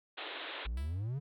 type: band-pass noise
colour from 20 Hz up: white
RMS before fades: -43 dBFS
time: 0.17-0.67 s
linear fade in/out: 10 ms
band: 280 to 3900 Hz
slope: 96 dB/octave
type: exponential sweep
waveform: triangle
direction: up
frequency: 50.5 to 146.9 Hz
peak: -32 dBFS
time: 0.65-1.2 s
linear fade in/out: 20 ms
type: tone with exponential decay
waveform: 5% pulse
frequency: 329.6 Hz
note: E4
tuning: in tune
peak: -38 dBFS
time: 0.77-1.17 s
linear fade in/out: 2 ms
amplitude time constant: 86 ms
effects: none